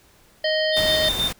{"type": "harmonic tone", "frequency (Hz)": 623, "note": "D#5", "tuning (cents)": 2, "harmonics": [1, 3, 5, 7, 8], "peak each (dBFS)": [-21, -26, -27, -29, -32], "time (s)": [0.44, 1.09], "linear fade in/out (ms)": 5}
{"type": "tone with tremolo", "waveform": "triangle", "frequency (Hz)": 3612, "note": "A7", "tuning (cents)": 45, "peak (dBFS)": -18, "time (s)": [0.72, 1.32], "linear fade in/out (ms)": 50, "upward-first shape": "square", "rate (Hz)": 6.3, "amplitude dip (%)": 55}
{"type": "noise", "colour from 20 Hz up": "pink", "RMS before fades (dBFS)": -29, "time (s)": [0.76, 1.33], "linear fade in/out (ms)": 10}
{"effects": ["pink hiss -55 dBFS RMS until 1.39 s"]}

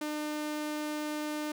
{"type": "tone", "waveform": "sawtooth", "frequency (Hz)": 301.5, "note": "D4", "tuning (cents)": 46, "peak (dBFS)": -29, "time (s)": [0.01, 1.52], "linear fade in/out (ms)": 5, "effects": []}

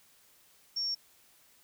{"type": "tone", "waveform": "sine", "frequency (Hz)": 5500, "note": "F8", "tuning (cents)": -27, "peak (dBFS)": -30, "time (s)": [0.76, 0.95], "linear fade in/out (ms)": 10, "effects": ["white hiss -63 dBFS RMS until 1.63 s"]}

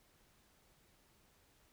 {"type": "silence", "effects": ["pink hiss -70 dBFS RMS until 1.72 s"]}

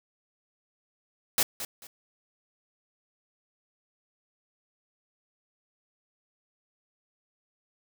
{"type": "noise with echo", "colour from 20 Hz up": "white", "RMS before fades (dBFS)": -23, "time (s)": [1.38, 1.43], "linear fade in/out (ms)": 2, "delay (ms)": 220, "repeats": 2, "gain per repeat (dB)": -12, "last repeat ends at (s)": 1.87, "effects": []}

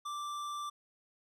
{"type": "tone with tanh clipping", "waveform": "sine", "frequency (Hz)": 1174.7, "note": "D6", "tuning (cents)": 0, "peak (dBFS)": -39, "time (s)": [0.05, 0.7], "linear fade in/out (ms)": 10, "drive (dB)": 16, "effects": []}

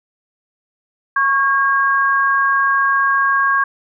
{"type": "tone pair together", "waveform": "sine", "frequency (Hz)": [1106, 1621.5], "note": ["C#6", "G#6"], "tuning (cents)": [-4, -42], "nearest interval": "perfect fifth", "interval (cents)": 662, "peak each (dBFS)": -15, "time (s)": [1.16, 3.64], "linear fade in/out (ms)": 5, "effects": []}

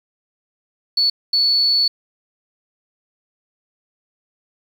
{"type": "tone bursts at uneven times", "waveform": "sine", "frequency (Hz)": 4435, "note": "C#8", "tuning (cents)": 0, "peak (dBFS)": -13, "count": 2, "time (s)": [[0.97, 1.1], [1.33, 1.88]], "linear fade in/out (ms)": 5, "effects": ["7-bit"]}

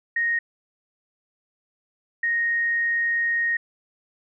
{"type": "tone bursts at uneven times", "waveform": "sine", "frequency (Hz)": 1864.7, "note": "A#6", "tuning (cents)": 0, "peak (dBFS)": -20, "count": 2, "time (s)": [[0.16, 0.39], [2.23, 3.57]], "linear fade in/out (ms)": 5, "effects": []}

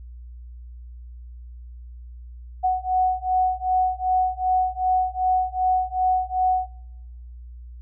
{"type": "beating tone pair", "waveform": "sine", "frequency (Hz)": [740, 742.6], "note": ["F#5", "F#5"], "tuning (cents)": [0, 6], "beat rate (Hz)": 2.6, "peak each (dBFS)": -22, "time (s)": [2.63, 6.68], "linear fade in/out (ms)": 20, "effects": ["noise-tail reverb RT60 0.9 s tail -21 dB re dry", "added 60 Hz sine -37 dBFS peak until 7.81 s"]}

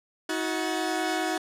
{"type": "tone cluster", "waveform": "sawtooth", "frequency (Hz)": [318.7, 368.2, 737, 1718], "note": ["D#4", "F#4", "F#5", "A6"], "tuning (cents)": [42, -8, -7, -42], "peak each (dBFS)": [-26, -28, -29, -33], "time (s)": [0.29, 1.38], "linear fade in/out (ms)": 5, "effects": ["low-pass 11000 Hz 12 dB/octave"]}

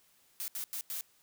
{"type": "noise bursts at uneven times", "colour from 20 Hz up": "blue", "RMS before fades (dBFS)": -38, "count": 4, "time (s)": [[0.4, 0.48], [0.55, 0.64], [0.73, 0.81], [0.9, 1.01]], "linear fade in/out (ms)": 0, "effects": ["white hiss -67 dBFS RMS until 1.22 s"]}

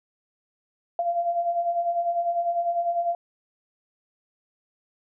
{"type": "beating tone pair", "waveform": "sine", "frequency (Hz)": [680, 690], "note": ["F5", "F5"], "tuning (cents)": [-46, -21], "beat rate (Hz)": 10, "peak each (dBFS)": [-30, -23], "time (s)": [0.99, 3.15], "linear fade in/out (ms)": 2, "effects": []}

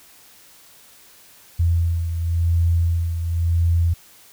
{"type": "beating tone pair", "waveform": "sine", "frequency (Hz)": [84.3, 85.24], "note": ["E2", "F2"], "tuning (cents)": [39, -41], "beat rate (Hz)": 0.94, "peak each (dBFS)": [-17, -25], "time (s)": [1.59, 3.94], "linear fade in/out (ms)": 10, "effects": ["white hiss -49 dBFS RMS until 4.32 s"]}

